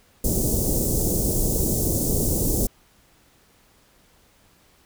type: band-stop noise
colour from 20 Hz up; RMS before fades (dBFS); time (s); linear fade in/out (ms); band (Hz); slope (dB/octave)
pink; -22; 0.24-2.67; 5; 520 to 6800; 24
effects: pink hiss -58 dBFS RMS until 4.85 s